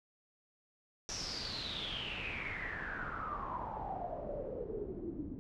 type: noise with low-pass filter sweep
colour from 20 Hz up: pink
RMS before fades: -41 dBFS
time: 1.09-5.39 s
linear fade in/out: 0 ms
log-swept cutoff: 5900 to 270 Hz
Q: 10
effects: none

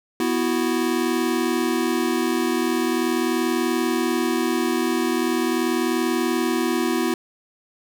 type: chord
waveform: square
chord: B suspended fourth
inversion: none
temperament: equal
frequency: 246.9 / 329.6 / 370 Hz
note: B3 / E4 / F#4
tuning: 0 / 0 / 0 cents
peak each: -25 / -24 / -26 dBFS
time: 0.2-7.14 s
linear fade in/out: 2 ms
effects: none

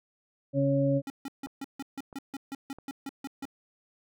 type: harmonic tone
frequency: 138.59 Hz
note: C#3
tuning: in tune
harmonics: 1 / 2 / 4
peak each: -27 / -27 / -27 dBFS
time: 0.53-1.02 s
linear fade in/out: 50 ms
type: tone bursts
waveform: square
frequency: 274.1 Hz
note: C#4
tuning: 19 cents flat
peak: -35 dBFS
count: 14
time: 1.07-3.454 s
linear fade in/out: 2 ms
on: 31 ms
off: 150 ms
type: click train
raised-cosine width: 1 ms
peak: -32 dBFS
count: 4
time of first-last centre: 1.47-3.444 s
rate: 1.52 Hz
effects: none

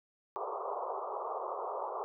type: band-pass noise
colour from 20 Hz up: white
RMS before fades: -38 dBFS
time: 0.36-2.04 s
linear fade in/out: 0 ms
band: 380 to 1200 Hz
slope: 96 dB/octave
effects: none

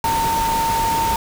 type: tone in noise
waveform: sine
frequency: 909 Hz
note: A#5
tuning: 44 cents flat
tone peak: -17 dBFS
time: 0.04-1.16 s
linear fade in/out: 2 ms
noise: pink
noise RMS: -25 dBFS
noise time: 0.04-1.16 s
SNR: +5 dB
effects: none

